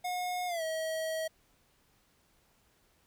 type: tone with pitch glide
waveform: square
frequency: 722 to 639.5 Hz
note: F#5 to D#5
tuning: -43 to +47 cents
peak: -33 dBFS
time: 0.04-1.28 s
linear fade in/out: 10 ms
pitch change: -210 cents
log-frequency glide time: 0.47-0.63 s
effects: pink hiss -69 dBFS RMS until 3.06 s